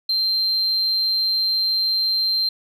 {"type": "tone", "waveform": "sine", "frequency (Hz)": 4147, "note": "C8", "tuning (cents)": -16, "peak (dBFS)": -16, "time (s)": [0.09, 2.49], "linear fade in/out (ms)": 5, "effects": ["tanh soft clip ceiling -15 dBFS"]}